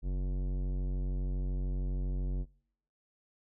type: tone with tanh clipping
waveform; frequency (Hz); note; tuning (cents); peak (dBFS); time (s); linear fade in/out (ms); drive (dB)
sine; 46.43; F#1; +7; -32; 0.02-2.46; 50; 16
effects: noise-tail reverb RT60 0.7 s tail -26 dB re dry